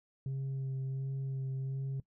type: tone with vibrato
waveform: sine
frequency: 134.1 Hz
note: C3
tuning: 43 cents sharp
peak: -31 dBFS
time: 0.26-2 s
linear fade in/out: 2 ms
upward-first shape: sine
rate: 1.4 Hz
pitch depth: 16 cents each way
effects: noise-tail reverb RT60 0.1 s tail -21 dB re dry + tanh soft clip ceiling -33 dBFS